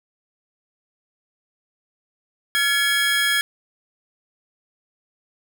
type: tone cluster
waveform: square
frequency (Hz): 1386 / 1697 / 2237 / 3274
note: F6 / G#6 / C#7 / G#7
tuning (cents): -14 / +37 / +15 / -25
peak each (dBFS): -29 / -21 / -28 / -23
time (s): 2.55-3.41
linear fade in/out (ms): 0
effects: none